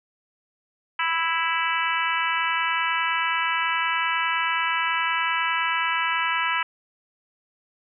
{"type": "harmonic tone", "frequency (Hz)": 329.6, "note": "E4", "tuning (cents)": 0, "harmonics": [3, 4, 5, 6, 7, 8, 9], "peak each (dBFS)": [-27, -28, -29, -30, -30, -31, -32], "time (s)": [0.99, 6.63], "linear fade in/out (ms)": 5, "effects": []}